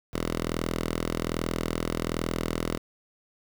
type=tone with notch filter; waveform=5% pulse; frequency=41.24 Hz; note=E1; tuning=2 cents sharp; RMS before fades=-30 dBFS; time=0.13-2.78 s; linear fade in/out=10 ms; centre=100 Hz; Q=1.6; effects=8-bit